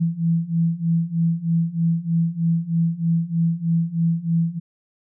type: beating tone pair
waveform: sine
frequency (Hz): 164.81 / 168.01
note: E3 / E3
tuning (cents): 0 / +33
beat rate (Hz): 3.2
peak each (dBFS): -22 / -20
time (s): 0-4.6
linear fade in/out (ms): 20
effects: none

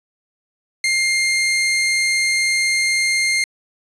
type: tone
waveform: sawtooth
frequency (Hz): 2114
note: C7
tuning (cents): +17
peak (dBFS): -12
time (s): 0.84-3.44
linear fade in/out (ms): 2
effects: resampled to 24000 Hz

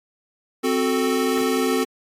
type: chord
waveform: square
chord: F# diminished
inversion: second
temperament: equal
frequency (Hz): 261.6 / 370 / 440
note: C4 / F#4 / A4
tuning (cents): 0 / 0 / 0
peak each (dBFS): -23 / -25 / -24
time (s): 0.63-1.85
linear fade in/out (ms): 20
effects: AAC 48 kbps

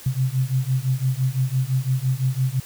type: beating tone pair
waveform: sine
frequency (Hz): 127.6 / 133.5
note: C3 / C3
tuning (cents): -43 / +35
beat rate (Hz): 5.9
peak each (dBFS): -22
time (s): 0.06-2.6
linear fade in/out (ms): 5
effects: white hiss -42 dBFS RMS until 2.65 s

